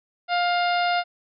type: harmonic tone with a mistuned harmonic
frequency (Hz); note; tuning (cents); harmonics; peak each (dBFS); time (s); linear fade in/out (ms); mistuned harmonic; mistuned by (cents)
704; F5; +14; 1 / 2 / 3 / 4 / 5 / 6 / 7; -21 / -27 / -31 / -33 / -35 / -37 / -38; 0.28-1.04; 50; 5; +33
effects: none